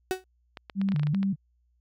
35% pulse tone with exponential decay, 373.4 Hz, F#4, 16 cents sharp, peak -20 dBFS, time 0.11-0.24 s, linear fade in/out 0 ms, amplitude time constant 28 ms
clicks, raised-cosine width 0.3 ms, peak -23 dBFS, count 11, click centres 0.572 / 0.698 / 0.815 / 0.888 / 0.92 / 0.962 / 0.996 / 1.033 / 1.07 / 1.147 / 1.23 s
sine tone with vibrato, 170.3 Hz, F3, 43 cents flat, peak -23 dBFS, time 0.75-1.36 s, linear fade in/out 50 ms, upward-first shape square, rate 2.6 Hz, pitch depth 240 cents each way
effects added 60 Hz sine -65 dBFS peak until 1.8 s

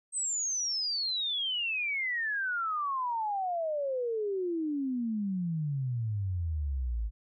sine exponential sweep, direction down, 8372 to 51.91 Hz, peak -29 dBFS, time 0.12-7.11 s, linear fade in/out 50 ms, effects none

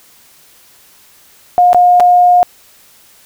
sine tone with dropouts, 714 Hz, F5, 38 cents sharp, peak -4 dBFS, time 1.58-2.43 s, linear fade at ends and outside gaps 0 ms, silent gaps 1.731-1.746 / 1.999-2.004 s, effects white hiss -45 dBFS RMS until 3.25 s

